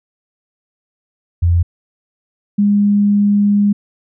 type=tone pair in turn; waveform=sine; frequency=86 / 204.2 Hz; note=F2 / G#3; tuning=-26 / -29 cents; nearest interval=octave + minor third; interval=1497 cents; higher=second; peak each=-9 dBFS; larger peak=neither; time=1.42-1.63 / 2.58-3.73 s; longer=second; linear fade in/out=10 ms; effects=none